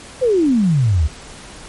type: exponential sweep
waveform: sine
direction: down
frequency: 534 to 69 Hz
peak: -11 dBFS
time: 0.21-1.08 s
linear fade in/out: 20 ms
effects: pink hiss -37 dBFS RMS until 1.68 s + MP3 48 kbps